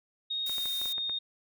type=tone with pitch glide; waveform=sine; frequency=3729 to 3690 Hz; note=A#7 to A#7; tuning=0 to -18 cents; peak=-30 dBFS; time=0.3-1.19 s; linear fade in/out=10 ms; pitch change=-18 cents; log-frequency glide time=0.48-0.67 s
type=noise; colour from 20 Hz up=blue; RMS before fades=-41 dBFS; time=0.46-0.93 s; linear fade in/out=5 ms
type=clicks; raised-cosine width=0.5 ms; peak=-29 dBFS; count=7; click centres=0.496 / 0.582 / 0.657 / 0.815 / 0.857 / 0.981 / 1.096 s
effects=none